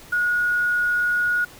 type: tone with quantisation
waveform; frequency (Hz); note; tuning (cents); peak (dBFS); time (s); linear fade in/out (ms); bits
sine; 1449; F#6; -37; -18; 0.12-1.45; 10; 7
effects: pink hiss -45 dBFS RMS until 1.59 s